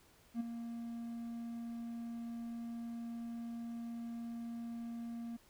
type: tone with ADSR envelope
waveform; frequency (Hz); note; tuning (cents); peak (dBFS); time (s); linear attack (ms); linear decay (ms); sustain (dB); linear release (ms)
triangle; 233.1; A#3; 0; -30; 0.34-5.37; 63; 12; -9; 10
effects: pink hiss -66 dBFS RMS until 5.49 s